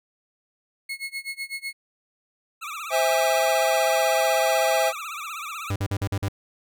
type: tone with tremolo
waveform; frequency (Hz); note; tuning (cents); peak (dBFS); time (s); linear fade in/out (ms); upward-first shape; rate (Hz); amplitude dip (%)
35% pulse; 2176; C#7; -33; -26; 0.89-1.73; 5; sine; 8; 95
type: tone with vibrato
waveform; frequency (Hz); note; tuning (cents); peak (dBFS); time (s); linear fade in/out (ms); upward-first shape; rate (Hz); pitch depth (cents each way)
25% pulse; 1244.5; D#6; 0; -28; 2.61-5.72; 20; triangle; 16; 180
type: chord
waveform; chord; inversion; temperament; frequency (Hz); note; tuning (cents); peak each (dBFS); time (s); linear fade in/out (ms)
square; C augmented; none; just; 523.3 / 654.1 / 817.6; C5 / E5 / G#5; 0 / -14 / -27; -26 / -23 / -25; 2.9-4.93; 50
type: tone bursts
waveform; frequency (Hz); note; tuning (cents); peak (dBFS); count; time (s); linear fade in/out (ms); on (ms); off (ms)
45% pulse; 98.9; G2; +16; -23; 6; 5.7-6.285; 5; 60; 45
effects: none